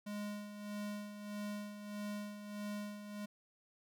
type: tone with tremolo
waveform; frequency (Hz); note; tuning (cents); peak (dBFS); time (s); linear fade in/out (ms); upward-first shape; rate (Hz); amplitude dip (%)
square; 207; G#3; -5; -40; 0.06-3.26; 10; sine; 1.6; 60
effects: none